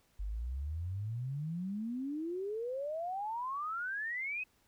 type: exponential sweep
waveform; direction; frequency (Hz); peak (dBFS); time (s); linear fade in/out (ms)
sine; up; 47.23 to 2576; -35; 0.19-4.44; 10
effects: pink hiss -71 dBFS RMS until 4.67 s